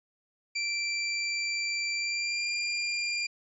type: tone with pitch glide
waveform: 25% pulse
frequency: 2349 to 2393 Hz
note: D7 to D7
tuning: 0 to +32 cents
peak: -25 dBFS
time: 0.55-3.27 s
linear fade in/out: 10 ms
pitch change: +32 cents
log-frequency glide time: 1.93-2.48 s
effects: resampled to 24000 Hz